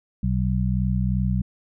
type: harmonic tone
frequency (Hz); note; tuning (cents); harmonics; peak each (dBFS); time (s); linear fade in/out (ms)
62.8; B1; +30; 1 / 2 / 3; -24 / -24 / -24; 0.23-1.42; 5
effects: none